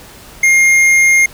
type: tone with tanh clipping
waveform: sine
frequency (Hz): 2127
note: C7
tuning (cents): +28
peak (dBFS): -8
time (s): 0.43-1.26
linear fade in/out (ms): 5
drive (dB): 12
effects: pink hiss -37 dBFS RMS until 1.33 s